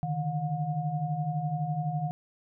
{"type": "tone cluster", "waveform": "sine", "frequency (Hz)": [143.7, 155.6, 719], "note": ["D3", "D#3", "F#5"], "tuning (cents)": [-37, 0, -50], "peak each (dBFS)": [-34, -30, -34], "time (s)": [0.03, 2.11], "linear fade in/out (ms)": 0, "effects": []}